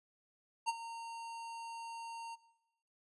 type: tone with ADSR envelope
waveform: square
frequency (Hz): 920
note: A#5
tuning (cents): -23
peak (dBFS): -30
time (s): 0.66-2.36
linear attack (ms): 29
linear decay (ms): 28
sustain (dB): -15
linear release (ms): 23
effects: noise-tail reverb RT60 1.0 s tail -18 dB re dry + resampled to 24000 Hz